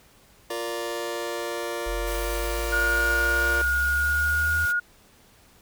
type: chord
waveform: sawtooth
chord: Bb major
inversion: second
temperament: just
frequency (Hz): 349.6 / 466.2 / 582.7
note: F4 / Bb4 / D5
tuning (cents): +2 / 0 / -14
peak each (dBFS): -29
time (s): 0.5-3.62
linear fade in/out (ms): 5
type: exponential sweep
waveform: sine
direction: up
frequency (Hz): 43.53 to 81.6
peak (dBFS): -28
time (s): 1.86-4.66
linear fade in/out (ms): 10
type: noise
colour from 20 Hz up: white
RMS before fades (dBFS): -38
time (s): 2.06-4.73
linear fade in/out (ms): 20
type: tone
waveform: sine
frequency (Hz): 1437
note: F6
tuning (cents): +49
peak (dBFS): -21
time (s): 2.72-4.8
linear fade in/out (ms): 10
effects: pink hiss -56 dBFS RMS until 5.61 s